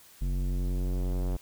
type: tone with low-pass filter sweep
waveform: square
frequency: 45.51 Hz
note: F#1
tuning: 28 cents flat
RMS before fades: -29 dBFS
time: 0.21-1.37 s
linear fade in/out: 10 ms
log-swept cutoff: 200 to 710 Hz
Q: 0.93
effects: white hiss -55 dBFS RMS until 1.41 s